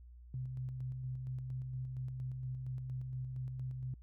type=tone with tremolo; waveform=sine; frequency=128.3 Hz; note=C3; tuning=34 cents flat; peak=-37 dBFS; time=0.34-3.94 s; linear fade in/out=2 ms; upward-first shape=square; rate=4.3 Hz; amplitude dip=30%; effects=added 60 Hz sine -52 dBFS peak until 4.02 s